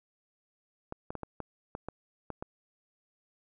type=clicks; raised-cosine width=1 ms; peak=-23 dBFS; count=9; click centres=0.924 / 1.105 / 1.153 / 1.233 / 1.403 / 1.751 / 1.886 / 2.303 / 2.425 s; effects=none